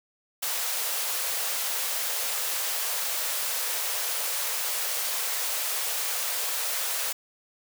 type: high-pass noise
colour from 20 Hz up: white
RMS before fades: -29 dBFS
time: 0.42-7.13 s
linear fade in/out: 10 ms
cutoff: 440 Hz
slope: 96 dB/octave
effects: none